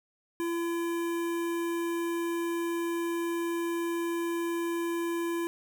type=tone with notch filter; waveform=square; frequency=338.9 Hz; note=E4; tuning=48 cents sharp; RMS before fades=-31 dBFS; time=0.4-5.47 s; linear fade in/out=0 ms; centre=4600 Hz; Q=1.2; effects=none